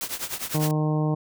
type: noise with tremolo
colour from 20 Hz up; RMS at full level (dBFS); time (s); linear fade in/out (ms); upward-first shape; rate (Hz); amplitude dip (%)
white; -28; 0.01-0.71; 0; triangle; 9.9; 90
type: harmonic tone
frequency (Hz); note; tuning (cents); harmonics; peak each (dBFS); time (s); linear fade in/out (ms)
153.3; D#3; -25; 1 / 2 / 3 / 4 / 5 / 6 / 7; -22 / -28 / -32 / -34 / -36 / -38 / -39; 0.54-1.15; 10
effects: none